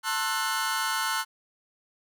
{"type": "chord", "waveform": "sawtooth", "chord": "F# half-diminished seventh", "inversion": "first", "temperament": "just", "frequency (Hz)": [888, 1065.6, 1332, 1480], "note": ["A5", "C6", "E6", "F#6"], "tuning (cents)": [16, 31, 18, 0], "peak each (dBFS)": [-28, -29, -28, -27], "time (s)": [0.03, 1.25], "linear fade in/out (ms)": 50, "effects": []}